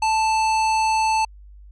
sine tone with hard clipping, 880 Hz, A5, in tune, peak -19 dBFS, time 0.02-1.25 s, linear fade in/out 5 ms, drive 18 dB, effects added 50 Hz sine -41 dBFS peak until 1.71 s + resampled to 22050 Hz

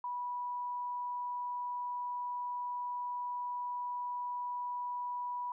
sine tone, 980 Hz, B5, 14 cents flat, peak -35 dBFS, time 0.04-5.52 s, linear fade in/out 2 ms, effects none

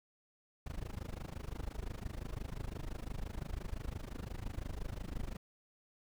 brown noise with amplitude modulation, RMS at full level -38 dBFS, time 0.66-5.37 s, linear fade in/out 5 ms, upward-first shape sine, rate 25.8 Hz, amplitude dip 95%, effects none

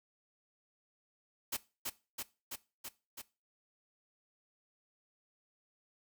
white noise with echo, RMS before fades -36 dBFS, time 1.52-1.57 s, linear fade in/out 10 ms, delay 330 ms, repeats 5, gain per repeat -2 dB, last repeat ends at 3.22 s, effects noise-tail reverb RT60 0.3 s tail -19 dB re dry

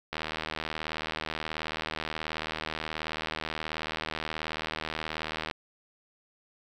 click train, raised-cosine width 0.3 ms, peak -16 dBFS, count 424, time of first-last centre 0.13-5.512 s, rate 78.6 Hz, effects 9-bit

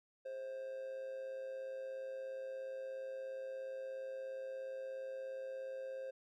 triangle tone with amplitude modulation, 528 Hz, C5, 16 cents sharp, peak -38 dBFS, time 0.25-6.11 s, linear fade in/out 10 ms, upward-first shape sine, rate 117 Hz, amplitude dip 45%, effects none

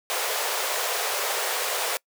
pink high-pass noise, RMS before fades -27 dBFS, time 0.1-1.97 s, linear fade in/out 0 ms, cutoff 430 Hz, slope 48 dB/octave, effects noise-tail reverb RT60 0.1 s tail -25 dB re dry

